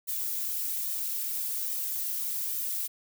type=noise with flanger; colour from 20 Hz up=violet; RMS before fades=-32 dBFS; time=0.07-2.88 s; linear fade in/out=20 ms; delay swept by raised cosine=1.6 to 3.1 ms; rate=1.2 Hz; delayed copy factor=+0.55; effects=none